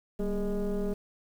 sine tone with frequency modulation, 194.2 Hz, G3, 16 cents flat, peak -25 dBFS, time 0.19-0.94 s, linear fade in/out 10 ms, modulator 215 Hz, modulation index 1.4, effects tanh soft clip ceiling -26 dBFS + 9-bit

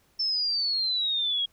sine exponential sweep, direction down, 5340 to 3266 Hz, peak -24 dBFS, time 0.19-1.46 s, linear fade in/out 10 ms, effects pink hiss -65 dBFS RMS until 1.52 s

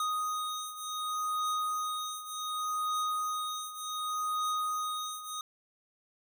square beating tone pair, 1244.5 / 1245.17 Hz, D#6 / D#6, 0 / +1 cents, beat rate 0.67 Hz, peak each -34 / -38 dBFS, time 0-5.41 s, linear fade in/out 2 ms, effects none

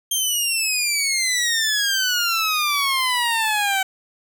15% pulse exponential sweep, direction down, 3200 to 759 Hz, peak -12 dBFS, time 0.11-3.83 s, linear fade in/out 5 ms, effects none

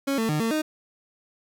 30% pulse tone with pitch steps, 275.8 / 224.4 / 151.8 / 226.7 / 309.3 Hz, C#4 / A3 / D#3 / A#3 / D#4, -9 / +34 / -42 / -48 / -10 cents, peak -20 dBFS, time 0.07-0.62 s, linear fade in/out 10 ms, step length 110 ms, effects none

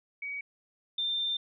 sine tone pair in turn, 2261 / 3589 Hz, C#7 / A7, +34 / +34 cents, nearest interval minor sixth, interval 800 cents, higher second, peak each -34 / -28 dBFS, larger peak second, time 0.22-0.41 / 0.98-1.37 s, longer second, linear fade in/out 5 ms, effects none

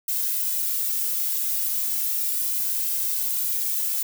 violet noise with flanger, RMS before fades -25 dBFS, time 0.08-4.03 s, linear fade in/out 5 ms, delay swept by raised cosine 1.9 to 2.41 ms, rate 0.35 Hz, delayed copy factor +0.65, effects none

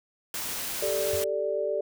white noise, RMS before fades -33 dBFS, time 0.34-1.24 s, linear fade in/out 2 ms
sine chord, G suspended second, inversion none, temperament equal, 392 / 440 / 587.3 Hz, G4 / A4 / D5, 0 / 0 / 0 cents, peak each -32 / -31 / -28 dBFS, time 0.82-1.81 s, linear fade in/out 5 ms
sine tone with exponential decay, 92.5 Hz, F#2, in tune, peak -31 dBFS, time 1.13-1.29 s, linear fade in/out 5 ms, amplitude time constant 33 ms
effects none

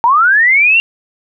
sine linear sweep, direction up, 897 to 2794 Hz, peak -6 dBFS, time 0.04-0.8 s, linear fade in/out 0 ms, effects none

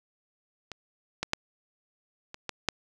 clicks, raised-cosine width 0.2 ms, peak -21 / -12 / -8 / -23 / -15 / -7 dBFS, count 6, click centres 0.717 / 1.23 / 1.334 / 2.344 / 2.493 / 2.687 s, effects none

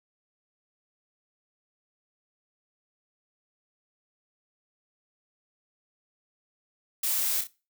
blue noise with echo, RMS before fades -28 dBFS, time 7.03-7.41 s, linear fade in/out 5 ms, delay 31 ms, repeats 2, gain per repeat -7 dB, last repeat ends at 7.472 s, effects noise-tail reverb RT60 0.3 s tail -20 dB re dry

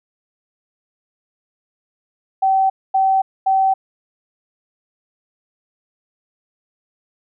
sine tone bursts, 769 Hz, G5, 33 cents flat, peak -12 dBFS, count 3, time 2.42-3.74 s, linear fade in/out 10 ms, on 280 ms, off 240 ms, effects none

